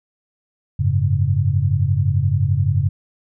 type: chord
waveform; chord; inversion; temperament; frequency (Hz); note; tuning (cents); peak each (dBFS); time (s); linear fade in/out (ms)
sine; F# suspended second; none; just; 92.5 / 104.06 / 138.75; F#2 / G#2 / C#3; 0 / +4 / +2; -19; 0.79-2.89; 10
effects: none